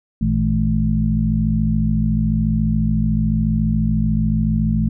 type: harmonic tone with a mistuned harmonic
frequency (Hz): 54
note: A1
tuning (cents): -32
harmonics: 1 / 2 / 3 / 4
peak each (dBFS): -21 / -22 / -20 / -19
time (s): 0.21-4.89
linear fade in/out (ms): 5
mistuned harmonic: 2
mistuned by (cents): +110
effects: none